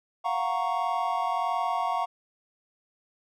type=chord; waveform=triangle; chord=Gb major seventh; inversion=third; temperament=equal; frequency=698.5 / 740 / 932.3 / 1108.7 Hz; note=F5 / Gb5 / Bb5 / Db6; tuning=0 / 0 / 0 / 0 cents; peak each=-29 dBFS; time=0.24-2.06 s; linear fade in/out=20 ms; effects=none